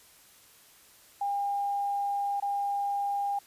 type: tone with dropouts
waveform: sine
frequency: 805 Hz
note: G5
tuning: 46 cents sharp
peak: -27 dBFS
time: 1.21-3.39 s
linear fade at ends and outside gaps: 5 ms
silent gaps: 2.401-2.423 s
effects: white hiss -57 dBFS RMS until 3.46 s + resampled to 32000 Hz